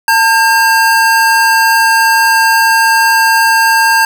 square tone pair together, 900.6 / 1607 Hz, A5 / G6, +40 / +43 cents, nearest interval minor seventh, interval 1003 cents, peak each -10 dBFS, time 0.08-4.05 s, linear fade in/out 2 ms, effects none

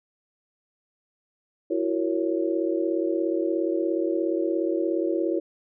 sine chord, F# dominant seventh, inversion third, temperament just, 333 / 370 / 462.5 / 555 Hz, E4 / F#4 / A#4 / C#5, +18 / 0 / -14 / +2 cents, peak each -25 / -28 / -31 / -30 dBFS, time 1.7-5.4 s, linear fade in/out 10 ms, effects none

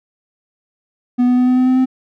triangle tone with pitch steps, 246.5 / 248.5 / 250.5 / 252.6 / 254.6 / 256.7 / 258.8 Hz, B3 / B3 / B3 / B3 / C4 / C4 / C4, -3 / +11 / +25 / +39 / -47 / -33 / -19 cents, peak -8 dBFS, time 1.18-1.859 s, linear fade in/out 20 ms, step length 97 ms, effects none

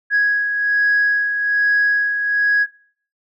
sine beating tone pair, 1661.2 / 1662.4 Hz, G#6 / G#6, 0 / +1 cents, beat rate 1.2 Hz, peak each -13 / -22 dBFS, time 0.1-2.67 s, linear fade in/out 50 ms, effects noise-tail reverb RT60 0.5 s tail -19 dB re dry + tanh soft clip ceiling -9 dBFS

